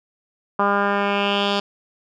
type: tone with low-pass filter sweep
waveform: 10% pulse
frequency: 201.3 Hz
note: G3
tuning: 46 cents sharp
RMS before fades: -20 dBFS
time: 0.59-1.6 s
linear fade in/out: 5 ms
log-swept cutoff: 1200 to 4200 Hz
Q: 3.3
effects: none